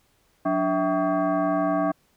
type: tone with frequency modulation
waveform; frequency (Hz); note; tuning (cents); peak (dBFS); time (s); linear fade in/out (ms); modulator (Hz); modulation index
sine; 181.5; F#3; -33; -20; 0.45-1.92; 10; 474; 1.9
effects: pink hiss -65 dBFS RMS until 2.16 s